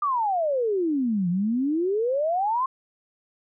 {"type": "exponential two-way sweep", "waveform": "sine", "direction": "down then up", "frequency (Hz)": [1219, 170.1, 1082], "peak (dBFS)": -21, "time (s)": [0.02, 2.66], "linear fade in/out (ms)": 5, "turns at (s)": 1.29, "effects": []}